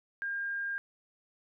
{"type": "tone", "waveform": "sine", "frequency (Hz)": 1608, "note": "G6", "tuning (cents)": 44, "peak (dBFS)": -32, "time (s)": [0.22, 0.78], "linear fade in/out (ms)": 0, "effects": []}